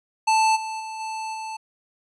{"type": "tone with level steps", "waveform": "square", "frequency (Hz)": 880, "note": "A5", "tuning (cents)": 0, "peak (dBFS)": [-17, -29, -32, -29, -31], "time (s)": [0.27, 1.57], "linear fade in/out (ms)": 10, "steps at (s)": [0.55, 0.79, 0.99, 1.33], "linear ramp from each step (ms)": 20, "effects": ["resampled to 22050 Hz"]}